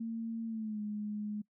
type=tone with pitch glide; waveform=sine; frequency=227.3 to 209.6 Hz; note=A#3 to G#3; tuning=-43 to +16 cents; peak=-35 dBFS; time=0-1.42 s; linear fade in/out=10 ms; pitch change=-141 cents; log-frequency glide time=0.46-0.81 s; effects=noise-tail reverb RT60 0.1 s tail -22 dB re dry